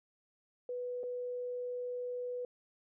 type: tone with dropouts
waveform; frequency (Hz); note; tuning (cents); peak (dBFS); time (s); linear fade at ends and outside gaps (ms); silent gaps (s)
sine; 493.4; B4; -2; -36; 0.69-2.45; 2; 1.033-1.037
effects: none